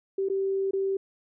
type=tone with dropouts; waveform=sine; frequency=388.3 Hz; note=G4; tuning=16 cents flat; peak=-24 dBFS; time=0.18-0.97 s; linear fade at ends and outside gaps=5 ms; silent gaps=0.287-0.298 / 0.71-0.733 s; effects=none